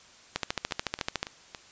two click trains, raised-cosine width 0.2 ms, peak -20 / -10 dBFS, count 4 / 13, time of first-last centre 0.71-1.548 / 0.36-1.23 s, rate 3.58 / 13.8 Hz, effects white hiss -54 dBFS RMS until 1.71 s + resampled to 16000 Hz

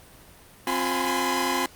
sawtooth tone cluster, 263.8 / 355.2 / 832 / 998 / 1033 Hz, C4 / F4 / G#5 / B5 / C6, +14 / +29 / +3 / +18 / -22 cents, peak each -26 dBFS, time 0.67-1.66 s, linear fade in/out 2 ms, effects pink hiss -50 dBFS RMS until 1.75 s + Opus 32 kbps

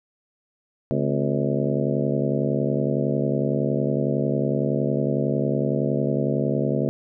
harmonic tone with a mistuned harmonic, 70.9 Hz, C#2, 40 cents sharp, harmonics 2 / 3 / 4 / 5 / 6 / 7 / 8 / 9, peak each -25 / -27 / -28 / -29 / -30 / -30 / -31 / -32 dBFS, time 0.91-6.89 s, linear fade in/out 0 ms, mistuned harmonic 4, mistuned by -120 cents, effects none

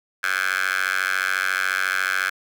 10% pulse tone with high-pass filter, 94.1 Hz, F#2, 30 cents sharp, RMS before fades -23 dBFS, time 0.23-2.3 s, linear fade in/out 10 ms, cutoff 1600 Hz, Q 5.8, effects none

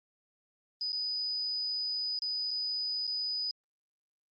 sine tone with dropouts, 4978 Hz, D#8, in tune, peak -31 dBFS, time 0.81-3.51 s, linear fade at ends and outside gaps 1 ms, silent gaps 0.921-0.929 / 2.19-2.22 / 2.508-2.512 / 3.069-3.076 s, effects Opus 32 kbps

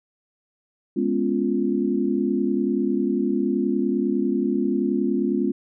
sine chord, C# dominant seventh, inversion second, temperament equal, 207.7 / 246.9 / 277.2 / 349.2 Hz, G#3 / B3 / C#4 / E#4, 0 / 0 / 0 / 0 cents, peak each -25 dBFS, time 0.96-5.52 s, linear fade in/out 10 ms, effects none

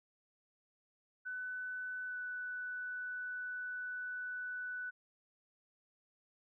sine tone with pitch glide, 1500 to 1489.6 Hz, F#6 to F#6, +23 to +11 cents, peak -39 dBFS, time 1.25-4.91 s, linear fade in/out 20 ms, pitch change -12 cents, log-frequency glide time 2.07-2.16 s, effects none

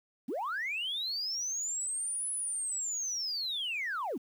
sine linear two-way sweep, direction up then down, 196 to 10250 to 196 Hz, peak -31 dBFS, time 0.28-4.18 s, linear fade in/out 10 ms, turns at 2.31 s, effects tanh soft clip ceiling -28 dBFS + 10-bit

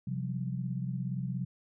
sine chord, C suspended fourth, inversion none, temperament equal with one note detuned, 130.81 / 174.61 / 191.63 Hz, C3 / F3 / G3, 0 / 0 / -39 cents, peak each -34 / -37 / -39 dBFS, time 0.07-1.45 s, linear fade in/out 5 ms, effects none

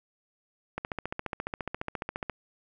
click train, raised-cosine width 0.5 ms, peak -17 dBFS, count 23, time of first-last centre 0.78-2.297 s, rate 14.5 Hz, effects none

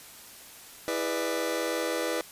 sawtooth chord, E dominant seventh, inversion none, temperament just, 329.6 / 412 / 494.4 / 593.3 Hz, E4 / G#4 / B4 / D5, 0 / -14 / +2 / +18 cents, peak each -29 / -33 / -27 / -30 dBFS, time 0.88-2.21 s, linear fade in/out 0 ms, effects white hiss -48 dBFS RMS until 2.31 s + resampled to 32000 Hz

